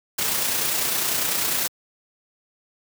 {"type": "noise with amplitude modulation", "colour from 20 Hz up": "white", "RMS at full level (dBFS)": -22, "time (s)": [0.18, 1.68], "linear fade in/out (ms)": 10, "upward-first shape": "sine", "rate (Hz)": 30, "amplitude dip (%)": 35, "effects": ["high-pass 100 Hz 12 dB/octave"]}